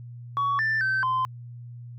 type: tone with pitch steps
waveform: sine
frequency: 1124 / 1773 / 1544 / 1033 Hz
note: C#6 / A6 / G6 / C6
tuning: +24 / +13 / -27 / -22 cents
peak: -20 dBFS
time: 0.37-1.25 s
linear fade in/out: 0 ms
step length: 220 ms
effects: tanh soft clip ceiling -20 dBFS + added 120 Hz sine -38 dBFS peak until 1.98 s